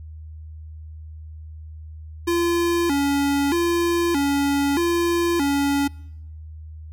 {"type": "tone with vibrato", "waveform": "square", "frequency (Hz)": 311.1, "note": "D#4", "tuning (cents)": 0, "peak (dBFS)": -19, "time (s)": [2.27, 5.88], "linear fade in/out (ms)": 10, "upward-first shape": "square", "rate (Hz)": 0.8, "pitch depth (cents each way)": 170, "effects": ["noise-tail reverb RT60 0.9 s tail -26 dB re dry", "added 78 Hz sine -35 dBFS peak until 6.92 s"]}